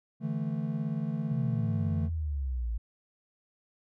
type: chord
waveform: triangle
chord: D suspended second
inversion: none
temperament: equal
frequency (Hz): 146.83 / 164.81 / 220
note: D3 / E3 / A3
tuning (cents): 0 / 0 / 0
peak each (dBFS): -32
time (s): 0.2-2.1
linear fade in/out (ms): 50
type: exponential sweep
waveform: sine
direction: down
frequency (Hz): 138.59 to 54.2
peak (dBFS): -29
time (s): 1.31-2.78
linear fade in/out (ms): 10
effects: none